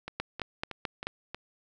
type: two click trains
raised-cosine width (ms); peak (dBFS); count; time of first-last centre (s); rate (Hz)
0.3; -15 / -21; 5 / 5; 0.2-1.07 / 0.08-1.346; 4.6 / 3.16
effects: none